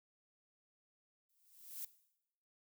violet noise with exponential growth, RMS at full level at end -42 dBFS, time 1.29-1.85 s, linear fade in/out 5 ms, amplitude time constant 120 ms, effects noise-tail reverb RT60 0.8 s tail -17 dB re dry

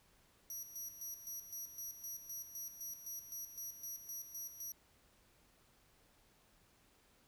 20% pulse tone with tremolo, 5800 Hz, F#8, 35 cents flat, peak -38 dBFS, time 0.5-4.72 s, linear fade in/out 2 ms, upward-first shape square, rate 3.9 Hz, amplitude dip 65%, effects pink hiss -70 dBFS RMS until 7.27 s

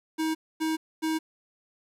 square tone bursts, 317.6 Hz, D#4, 36 cents sharp, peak -26 dBFS, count 3, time 0.18-1.19 s, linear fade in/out 20 ms, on 170 ms, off 250 ms, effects resampled to 32000 Hz + 9-bit

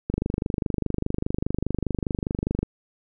click train, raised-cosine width 3 ms, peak -11 dBFS, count 64, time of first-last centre 0.1-2.63 s, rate 24.9 Hz, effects none

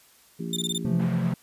harmonic tone, 56.9 Hz, A#1, 41 cents flat, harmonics 3 / 4 / 5 / 6 / 7, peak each -32 / -35 / -41 / -41 / -39 dBFS, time 0.39-1.05 s, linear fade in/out 10 ms
sawtooth tone bursts, 3600 Hz, A7, 39 cents sharp, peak -23 dBFS, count 5, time 0.53-0.779 s, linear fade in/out 2 ms, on 33 ms, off 21 ms
triangle chord, F major seventh, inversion second, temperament equal, 130.81 / 164.81 / 174.61 / 220 Hz, C3 / E3 / F3 / A3, 0 / 0 / 0 / 0 cents, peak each -27 / -29 / -23 / -29 dBFS, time 0.85-1.34 s, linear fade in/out 2 ms
pink band-pass noise, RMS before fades -42 dBFS, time 0.99-1.34 s, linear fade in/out 10 ms, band 450 to 1800 Hz, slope 12 dB/octave
effects white hiss -57 dBFS RMS until 1.42 s + resampled to 32000 Hz

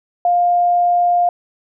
sine tone, 704 Hz, F5, 14 cents sharp, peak -11 dBFS, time 0.25-1.29 s, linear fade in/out 2 ms, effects none

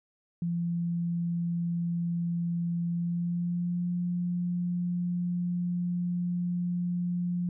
sine tone with pitch glide, 171.1 to 176.22 Hz, F3 to F3, -35 to +16 cents, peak -27 dBFS, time 0.42-7.49 s, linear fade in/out 2 ms, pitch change +51 cents, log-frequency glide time 2.88-3.9 s, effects none

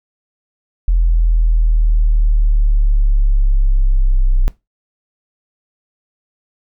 sine exponential sweep, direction down, 42.24 to 31.52 Hz, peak -8 dBFS, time 0.88-4.48 s, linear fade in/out 0 ms, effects noise-tail reverb RT60 0.2 s tail -19 dB re dry + tanh soft clip ceiling -4 dBFS

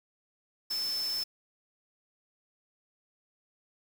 sine tone in noise, 5274 Hz, E8, in tune, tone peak -30 dBFS, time 0.7-1.24 s, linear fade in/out 10 ms, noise white, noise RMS -43 dBFS, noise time 0.7-1.24 s, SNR +10 dB, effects none

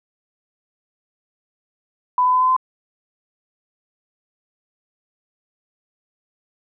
sine tone with pitch steps, 998 / 1005.5 / 1013.1 / 1020.7 / 1028.4 Hz, B5 / B5 / B5 / C6 / C6, +18 / +31 / +44 / -43 / -30 cents, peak -13 dBFS, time 2.18-2.565 s, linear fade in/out 2 ms, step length 77 ms, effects none

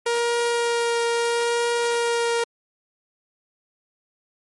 sawtooth tone with vibrato, 470.7 Hz, A#4, 17 cents sharp, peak -16 dBFS, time 0.06-2.44 s, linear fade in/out 5 ms, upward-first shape triangle, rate 0.76 Hz, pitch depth 11 cents each way, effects MP3 48 kbps

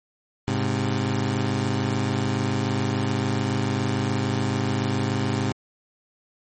20% pulse tone pair together, 103.7 / 130.65 Hz, G#2 / C3, -2 / -2 cents, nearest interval major third, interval 400 cents, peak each -20 dBFS, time 0.48-5.52 s, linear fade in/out 0 ms, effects MP3 32 kbps

